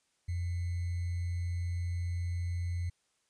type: tone with sample-and-hold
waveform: sine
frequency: 87.31 Hz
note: F2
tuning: in tune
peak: -31 dBFS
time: 0.28-2.9 s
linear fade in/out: 10 ms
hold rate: 2100 Hz
effects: white hiss -75 dBFS RMS until 3.29 s + resampled to 22050 Hz